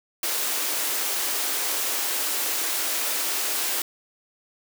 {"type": "high-pass noise", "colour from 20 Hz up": "white", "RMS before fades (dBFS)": -26, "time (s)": [0.23, 3.82], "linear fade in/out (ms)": 2, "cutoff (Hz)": 270, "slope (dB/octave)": 48, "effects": []}